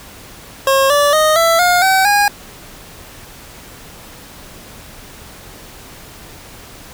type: tone with pitch steps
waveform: 25% pulse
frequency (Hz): 540 / 578.8 / 620.3 / 664.8 / 712.5 / 763.7 / 818.5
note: C#5 / D5 / D#5 / E5 / F5 / G5 / G#5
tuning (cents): -45 / -25 / -5 / +15 / +34 / -45 / -25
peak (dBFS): -6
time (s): 0.67-2.28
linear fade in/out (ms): 2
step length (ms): 230
effects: pink hiss -37 dBFS RMS until 6.93 s